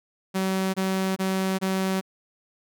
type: tone bursts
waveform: sawtooth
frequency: 190 Hz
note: F#3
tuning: 46 cents sharp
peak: -19 dBFS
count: 4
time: 0.34-2.012 s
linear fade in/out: 20 ms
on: 400 ms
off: 24 ms
effects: none